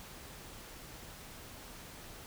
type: silence
effects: pink hiss -50 dBFS RMS until 2.26 s